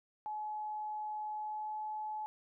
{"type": "tone with pitch glide", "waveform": "sine", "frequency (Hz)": [851, 856.4], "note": ["G#5", "A5"], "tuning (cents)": [42, -47], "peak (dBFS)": -37, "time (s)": [0.26, 2.26], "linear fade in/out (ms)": 0, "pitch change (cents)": 11, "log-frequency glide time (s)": [1.34, 1.78], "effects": []}